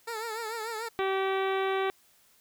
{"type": "tone with vibrato", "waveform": "15% pulse", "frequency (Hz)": 448.5, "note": "A4", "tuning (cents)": 33, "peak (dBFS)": -27, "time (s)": [0.07, 0.89], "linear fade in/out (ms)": 10, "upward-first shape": "triangle", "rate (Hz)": 6.8, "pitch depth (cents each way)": 97}
{"type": "harmonic tone", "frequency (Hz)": 385, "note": "G4", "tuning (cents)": -31, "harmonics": [1, 2, 3, 4, 5, 6, 7, 8, 9, 10], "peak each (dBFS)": [-28, -33, -35, -39, -40, -40, -46, -47, -46, -48], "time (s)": [0.99, 1.9], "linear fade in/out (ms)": 0}
{"effects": ["white hiss -63 dBFS RMS until 2.4 s"]}